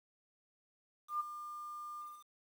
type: tone with ADSR envelope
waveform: sine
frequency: 1200 Hz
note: D6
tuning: 37 cents sharp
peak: -31 dBFS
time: 1.08-2.26 s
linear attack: 120 ms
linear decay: 18 ms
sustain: -12 dB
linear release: 250 ms
effects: 10-bit